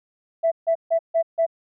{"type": "tone bursts", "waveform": "sine", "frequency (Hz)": 661, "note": "E5", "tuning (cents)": 5, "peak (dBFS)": -15, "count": 5, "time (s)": [0.43, 1.465], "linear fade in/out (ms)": 20, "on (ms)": 87, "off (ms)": 150, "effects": ["tanh soft clip ceiling -11 dBFS"]}